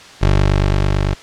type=tone with level ramp; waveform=20% pulse; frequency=49 Hz; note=G1; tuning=in tune; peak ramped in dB=-5 to -10 dBFS; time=0.21-1.15 s; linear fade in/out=20 ms; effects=white hiss -38 dBFS RMS until 1.22 s + low-pass 5000 Hz 12 dB/octave